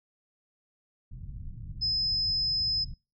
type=low-pass noise; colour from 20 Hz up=pink; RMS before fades=-40 dBFS; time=1.11-2.94 s; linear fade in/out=5 ms; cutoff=150 Hz; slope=24 dB/octave
type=tone; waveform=sine; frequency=5100 Hz; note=D#8; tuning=42 cents sharp; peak=-25 dBFS; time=1.81-2.85 s; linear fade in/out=20 ms
effects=noise-tail reverb RT60 0.3 s tail -25 dB re dry